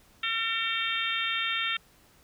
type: harmonic tone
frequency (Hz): 453.5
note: A#4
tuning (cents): -48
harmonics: 3 / 4 / 5 / 6 / 7 / 8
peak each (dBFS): -34 / -34 / -34 / -34 / -34 / -34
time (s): 0.23-1.77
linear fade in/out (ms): 5
effects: pink hiss -60 dBFS RMS until 2.23 s